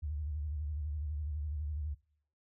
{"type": "tone with vibrato", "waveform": "sine", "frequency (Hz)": 74.8, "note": "D2", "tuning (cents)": 32, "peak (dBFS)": -34, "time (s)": [0.02, 1.95], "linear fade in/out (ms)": 20, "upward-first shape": "square", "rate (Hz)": 12, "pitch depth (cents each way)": 78, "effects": ["noise-tail reverb RT60 0.6 s tail -22 dB re dry"]}